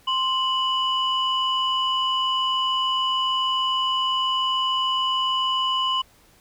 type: tone pair together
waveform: sine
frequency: 1046.5 / 2960 Hz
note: C6 / F#7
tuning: 0 / 0 cents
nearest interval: octave + tritone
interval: 1800 cents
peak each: -22 dBFS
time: 0.07-6.02 s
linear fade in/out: 10 ms
effects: tanh soft clip ceiling -14 dBFS + pink hiss -56 dBFS RMS until 6.4 s